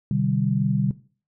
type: tone cluster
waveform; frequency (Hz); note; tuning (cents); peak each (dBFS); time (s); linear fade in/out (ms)
sine; 128.8 / 150.5 / 195.4; C3 / D3 / G3; -27 / +43 / -5; -24; 0.11-0.91; 2
effects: noise-tail reverb RT60 0.4 s tail -17 dB re dry